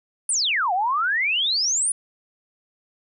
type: exponential two-way sweep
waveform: sine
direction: down then up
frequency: 9956 to 700 to 9956 Hz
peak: -19 dBFS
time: 0.29-1.92 s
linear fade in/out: 2 ms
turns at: 0.73 s
effects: none